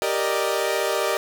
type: chord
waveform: sawtooth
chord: Eb major seventh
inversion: first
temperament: equal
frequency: 392 / 466.2 / 587.3 / 622.3 Hz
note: G4 / Bb4 / D5 / Eb5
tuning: 0 / 0 / 0 / 0 cents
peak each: -23 dBFS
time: 0.02-1.17 s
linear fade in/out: 0 ms
effects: none